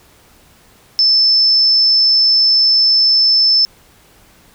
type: tone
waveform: sine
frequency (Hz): 5274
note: E8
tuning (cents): 0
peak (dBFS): -8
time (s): 0.99-3.65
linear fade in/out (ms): 0
effects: pink hiss -48 dBFS RMS until 4.54 s